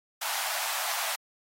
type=high-pass noise; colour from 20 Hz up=pink; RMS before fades=-32 dBFS; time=0.21-1.16 s; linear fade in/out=10 ms; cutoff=660 Hz; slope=48 dB/octave; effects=AAC 48 kbps